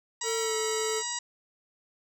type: harmonic tone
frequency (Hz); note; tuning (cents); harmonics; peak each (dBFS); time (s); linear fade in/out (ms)
959; A#5; +49; 1 / 2 / 3 / 4 / 5 / 6 / 7 / 8; -39 / -40 / -44 / -40 / -41 / -39 / -42 / -35; 0.21-1.19; 5
type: tone with pitch glide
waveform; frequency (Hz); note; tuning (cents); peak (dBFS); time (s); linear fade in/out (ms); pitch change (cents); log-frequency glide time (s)
square; 450.4 to 438.1; A4 to A4; +40 to -7; -30; 0.23-1.03; 50; -47; 0.38-0.55
effects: none

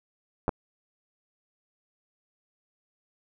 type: clicks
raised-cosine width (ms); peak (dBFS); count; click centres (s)
1; -12; 2; 0.481 / 0.492
effects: none

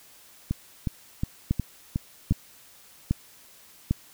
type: two click trains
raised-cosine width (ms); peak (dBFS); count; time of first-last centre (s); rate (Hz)
5; -10 / -13; 4 / 6; 1.51-3.91 / 0.51-2.322; 1.25 / 2.76
effects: white hiss -53 dBFS RMS until 4.13 s

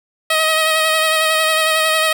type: tone with vibrato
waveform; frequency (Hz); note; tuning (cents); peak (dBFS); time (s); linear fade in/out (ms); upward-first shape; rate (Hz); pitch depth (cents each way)
10% pulse; 633; D#5; +30; -5; 0.3-2.13; 5; sine; 11; 24
effects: none

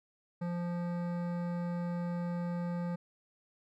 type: tone with hard clipping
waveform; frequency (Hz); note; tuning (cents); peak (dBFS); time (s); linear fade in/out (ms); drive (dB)
sine; 174.1; F3; -5; -35; 0.41-2.96; 10; 15
effects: none

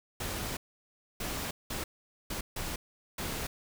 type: noise bursts at uneven times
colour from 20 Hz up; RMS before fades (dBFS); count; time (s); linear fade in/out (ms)
pink; -36; 6; 0.2-0.57 / 1.2-1.51 / 1.7-1.84 / 2.3-2.41 / 2.56-2.76 / 3.18-3.47; 5
effects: none

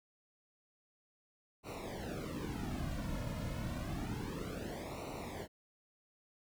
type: noise with flanger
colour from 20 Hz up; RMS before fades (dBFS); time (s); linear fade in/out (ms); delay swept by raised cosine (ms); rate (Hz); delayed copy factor
brown; -41; 1.63-5.48; 50; 0.6 to 2.6; 0.29; -1
effects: none

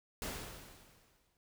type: noise with exponential decay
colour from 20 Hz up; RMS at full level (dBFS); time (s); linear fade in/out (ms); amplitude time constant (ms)
pink; -39; 0.22-1.37; 1; 250
effects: none

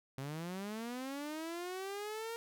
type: linear sweep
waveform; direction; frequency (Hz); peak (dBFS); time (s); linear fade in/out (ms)
sawtooth; up; 130.3 to 465.9; -36; 0.18-2.36; 0
effects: none

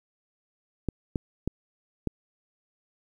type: clicks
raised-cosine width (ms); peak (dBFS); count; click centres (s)
3; -14; 4; 0.887 / 1.158 / 1.476 / 2.073
effects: 9-bit

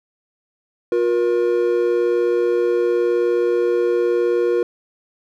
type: tone pair together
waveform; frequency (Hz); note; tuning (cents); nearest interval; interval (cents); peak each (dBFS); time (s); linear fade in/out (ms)
triangle; 356.8 / 475.9; F4 / A#4; +37 / +36; perfect fourth; 499; -16; 0.92-4.63; 2
effects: none

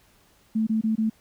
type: tone bursts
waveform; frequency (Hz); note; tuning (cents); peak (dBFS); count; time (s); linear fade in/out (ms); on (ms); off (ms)
sine; 220; A3; 0; -20; 4; 0.55-1.099; 10; 120; 23
effects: pink hiss -60 dBFS RMS until 1.2 s

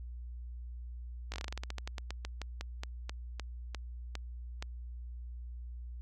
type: slowing click train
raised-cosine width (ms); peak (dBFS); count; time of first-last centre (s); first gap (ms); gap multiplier
0.2; -22; 24; 1.32-4.625; 18; 1.16
effects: added 60 Hz sine -41 dBFS peak until 6.01 s

